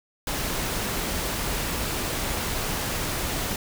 pink noise, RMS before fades -28 dBFS, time 0.27-3.56 s, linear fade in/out 2 ms, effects none

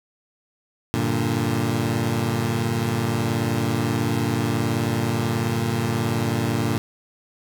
20% pulse chord, G minor, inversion none, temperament equal, 98 / 116.54 / 146.83 Hz, G2 / Bb2 / D3, 0 / 0 / 0 cents, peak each -23 / -18 / -22 dBFS, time 0.94-6.78 s, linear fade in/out 0 ms, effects none

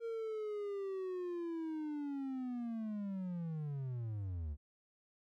triangle linear sweep, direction down, 464.5 to 69.3 Hz, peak -36 dBFS, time 0-4.57 s, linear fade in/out 50 ms, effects none

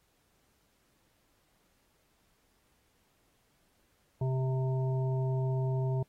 harmonic tone, 130.81 Hz, C3, in tune, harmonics 1 / 3 / 5 / 7, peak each -28 / -38 / -42 / -45 dBFS, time 4.21-6.03 s, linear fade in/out 5 ms, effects pink hiss -72 dBFS RMS until 6.08 s + AAC 48 kbps

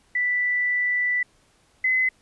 sine tone pair in turn, 1975.5 / 2033 Hz, B6 / B6, 0 / +50 cents, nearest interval unison, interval 50 cents, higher second, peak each -20 / -18 dBFS, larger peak second, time 0.15-1.23 / 1.84-2.09 s, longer first, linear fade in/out 5 ms, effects pink hiss -61 dBFS RMS until 2.21 s + resampled to 24000 Hz

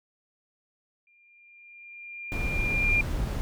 sine tone with exponential growth, 2397 Hz, D7, 35 cents sharp, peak -20 dBFS, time 1.07-3.01 s, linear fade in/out 2 ms, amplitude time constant 420 ms
brown noise, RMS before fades -29 dBFS, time 2.32-3.41 s, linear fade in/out 0 ms
effects none

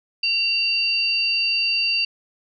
sine tone pair together, 2755 / 4636 Hz, F7 / D8, -24 / -23 cents, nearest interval major sixth, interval 901 cents, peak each -21 dBFS, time 0.23-2.05 s, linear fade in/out 5 ms, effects none

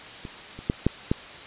clicks, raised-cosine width 3 ms, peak -23 / -26 / -9 / -6 / -8 dBFS, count 5, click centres 0.252 / 0.59 / 0.699 / 0.866 / 1.115 s, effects white hiss -41 dBFS RMS until 1.46 s + resampled to 8000 Hz

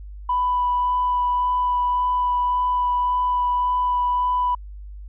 sine tone with vibrato, 990 Hz, B5, 4 cents sharp, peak -17 dBFS, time 0.29-4.55 s, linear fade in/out 5 ms, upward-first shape sine, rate 1.8 Hz, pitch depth 8 cents each way, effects tanh soft clip ceiling -13 dBFS + added 50 Hz sine -34 dBFS peak until 5.08 s

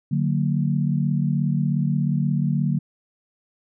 sine chord, D augmented, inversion none, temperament just, 146.83 / 183.54 / 229.4 Hz, D3 / F#3 / A#3, 0 / -14 / -28 cents, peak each -21 / -24 / -26 dBFS, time 0.11-2.79 s, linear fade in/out 10 ms, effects none

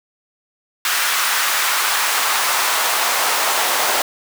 pink noise with high-pass filter sweep, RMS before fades -18 dBFS, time 0.85-4.02 s, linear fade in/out 2 ms, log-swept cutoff 1400 to 720 Hz, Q 1.4, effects none

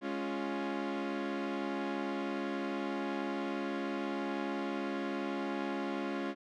sawtooth chord, Db major, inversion second, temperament equal, 207.7 / 277.2 / 349.2 Hz, Ab3 / Db4 / F4, 0 / 0 / 0 cents, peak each -36 / -33 / -35 dBFS, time 0.01-6.35 s, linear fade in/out 50 ms, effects low-pass 3000 Hz 12 dB/octave

